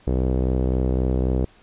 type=tone with low-pass filter; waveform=sawtooth; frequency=63.8 Hz; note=C2; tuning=43 cents flat; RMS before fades=-21 dBFS; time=0.07-1.45 s; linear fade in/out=0 ms; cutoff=460 Hz; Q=1.8; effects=pink hiss -54 dBFS RMS until 1.62 s + resampled to 8000 Hz